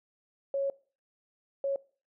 sine tone bursts at uneven times, 552 Hz, C#5, 7 cents flat, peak -27 dBFS, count 2, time 0.54-0.7 / 1.64-1.76 s, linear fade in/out 2 ms, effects noise-tail reverb RT60 0.4 s tail -21 dB re dry

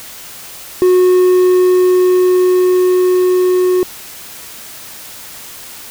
triangle tone with level ramp, 365.1 Hz, F#4, 23 cents flat, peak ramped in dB -4 to -7 dBFS, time 0.82-3.83 s, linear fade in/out 0 ms, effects white hiss -32 dBFS RMS until 5.9 s

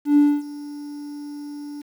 triangle tone with ADSR envelope, 291.5 Hz, D4, 13 cents flat, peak -7 dBFS, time 0.05-1.82 s, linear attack 120 ms, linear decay 250 ms, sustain -22 dB, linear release 11 ms, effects tanh soft clip ceiling -7 dBFS + 8-bit

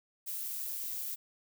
violet noise with amplitude modulation, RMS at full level -37 dBFS, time 0.26-1.16 s, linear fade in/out 20 ms, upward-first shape sine, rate 130 Hz, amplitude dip 25%, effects none

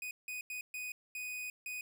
45% pulse tone bursts at uneven times, 2489 Hz, D#7, in tune, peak -39 dBFS, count 6, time 0.02-0.11 / 0.28-0.41 / 0.5-0.61 / 0.74-0.92 / 1.15-1.5 / 1.66-1.81 s, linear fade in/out 2 ms, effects none

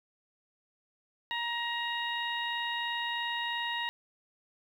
harmonic tone, 943 Hz, A#5, 20 cents sharp, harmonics 1 / 2 / 3 / 4, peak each -36 / -35 / -38 / -39 dBFS, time 1.31-3.89 s, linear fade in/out 0 ms, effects 10-bit

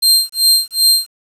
sawtooth tone with tremolo, 4174 Hz, C8, 5 cents flat, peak -4 dBFS, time 0.02-1.09 s, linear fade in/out 10 ms, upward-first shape sine, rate 2.6 Hz, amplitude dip 100%, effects resampled to 32000 Hz + 7-bit

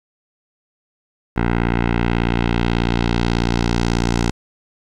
10% pulse tone with low-pass filter sweep, 58.27 Hz, A#1, in tune, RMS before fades -18 dBFS, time 1.36-4.31 s, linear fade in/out 10 ms, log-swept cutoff 1900 to 6800 Hz, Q 1.4, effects 8-bit

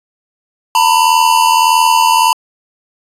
square tone pair together, 906.2 / 987.8 Hz, A#5 / B5, -49 / 0 cents, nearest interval minor second, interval 149 cents, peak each -11 dBFS, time 0.75-2.33 s, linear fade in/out 2 ms, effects resampled to 32000 Hz

